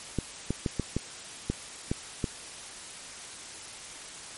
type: clicks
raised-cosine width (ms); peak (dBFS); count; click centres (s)
3; -14; 8; 0.187 / 0.506 / 0.662 / 0.797 / 0.966 / 1.5 / 1.915 / 2.242
effects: white hiss -43 dBFS RMS until 4.37 s + MP3 48 kbps